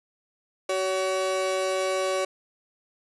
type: tone pair together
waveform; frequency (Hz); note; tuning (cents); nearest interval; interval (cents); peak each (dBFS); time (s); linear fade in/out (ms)
35% pulse; 377.2 / 565.2; F#4 / C#5; +33 / +34; perfect fifth; 701; -27 / -24; 0.69-2.25; 5
effects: resampled to 24000 Hz + 9-bit